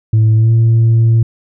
sine tone with pitch glide, 110 to 114.08 Hz, A2 to A#2, 0 to -37 cents, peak -4 dBFS, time 0.13-1.23 s, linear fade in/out 5 ms, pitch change +63 cents, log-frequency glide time 0.36-0.51 s, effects tanh soft clip ceiling -5 dBFS

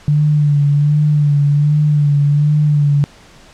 sine tone with vibrato, 146.83 Hz, D3, in tune, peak -9 dBFS, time 0.08-3.04 s, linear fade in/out 0 ms, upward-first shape sine, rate 1.3 Hz, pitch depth 39 cents each way, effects pink hiss -43 dBFS RMS until 3.53 s + low-pass 7000 Hz 12 dB/octave

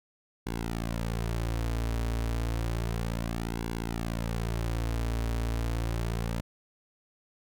sawtooth tone with flanger, 57 Hz, A#1, 38 cents flat, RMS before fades -31 dBFS, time 0.46-6.41 s, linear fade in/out 10 ms, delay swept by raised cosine 1.6 to 5.8 ms, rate 0.31 Hz, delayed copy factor -0.75, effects none

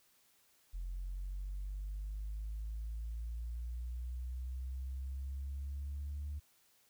sine linear sweep, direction up, 43.65 to 73.42 Hz, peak -37 dBFS, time 0.73-6.4 s, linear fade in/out 20 ms, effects tanh soft clip ceiling -35 dBFS + white hiss -70 dBFS RMS until 6.89 s

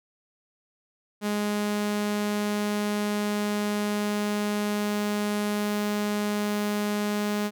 sawtooth tone, 207.7 Hz, G#3, in tune, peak -21 dBFS, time 1.21-7.51 s, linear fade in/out 50 ms, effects none

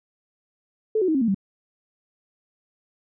sine tone with pitch steps, 436.3 / 371.1 / 315.7 / 268.6 / 228.5 / 194.35 Hz, A4 / F#4 / D#4 / C4 / A#3 / G3, -15 / +5 / +25 / +46 / -34 / -15 cents, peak -18 dBFS, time 0.95-1.346 s, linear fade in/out 5 ms, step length 66 ms, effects none

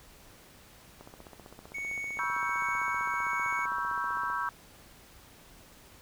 click train, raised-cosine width 1 ms, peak -33 dBFS, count 52, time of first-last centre 1.01-4.3 s, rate 15.5 Hz
triangle tone with tremolo, 2225 Hz, C#7, 6 cents sharp, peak -31 dBFS, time 1.74-3.66 s, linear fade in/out 10 ms, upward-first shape triangle, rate 1.3 Hz, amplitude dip 40%
sine chord, C# half-diminished seventh, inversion third, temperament equal with one note detuned, 969.1 / 1108.7 / 1318.5 / 1568 Hz, B5 / C#6 / E6 / G6, -33 / 0 / 0 / 0 cents, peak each -35 dBFS, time 2.19-4.49 s, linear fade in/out 0 ms
effects pink hiss -55 dBFS RMS until 6.01 s

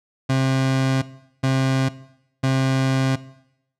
30% pulse tone bursts at uneven times, 132.7 Hz, C3, 25 cents sharp, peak -14 dBFS, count 3, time 0.29-1.02 / 1.43-1.89 / 2.43-3.16 s, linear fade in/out 10 ms, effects noise-tail reverb RT60 0.8 s tail -18 dB re dry + low-pass 7000 Hz 12 dB/octave

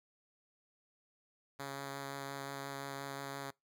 5% pulse tone with vibrato, 138.59 Hz, C#3, in tune, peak -30 dBFS, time 1.59-3.51 s, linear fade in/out 10 ms, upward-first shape sine, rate 5.7 Hz, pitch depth 10 cents each way, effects noise-tail reverb RT60 0.2 s tail -25 dB re dry

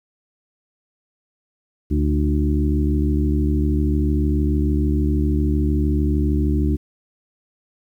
harmonic tone with a mistuned harmonic, 73.1 Hz, D2, 7 cents flat, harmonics 1 / 2 / 3 / 4 / 5, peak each -18 / -25 / -25 / -23 / -29 dBFS, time 1.9-6.77 s, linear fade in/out 20 ms, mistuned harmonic 4, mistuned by +37 cents, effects 9-bit

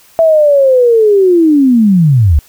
sine linear sweep, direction down, 663 to 65.2 Hz, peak -4 dBFS, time 0.19-2.39 s, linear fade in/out 0 ms, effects white hiss -44 dBFS RMS until 2.48 s

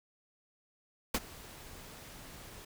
pink noise with ADSR envelope, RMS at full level -28 dBFS, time 1.14-2.65 s, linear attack 7 ms, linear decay 41 ms, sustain -22 dB, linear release 7 ms, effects none

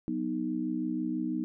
sine chord, B major, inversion second, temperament equal with one note detuned, 185 / 245 / 311.1 Hz, F#3 / B3 / D#4, 0 / -14 / 0 cents, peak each -37 / -33 / -32 dBFS, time 0.08-1.44 s, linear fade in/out 0 ms, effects none

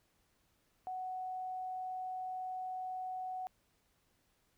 sine tone, 743 Hz, F#5, 7 cents sharp, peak -38 dBFS, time 0.87-3.47 s, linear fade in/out 0 ms, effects pink hiss -75 dBFS RMS until 4.57 s

